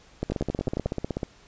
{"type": "two click trains", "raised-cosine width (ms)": 2, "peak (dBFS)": [-13, -14], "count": [8, 16], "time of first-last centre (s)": [[0.23, 0.861], [0.3, 1.232]], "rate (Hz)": [11.1, 16.1], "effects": ["pink hiss -55 dBFS RMS until 1.47 s", "resampled to 16000 Hz"]}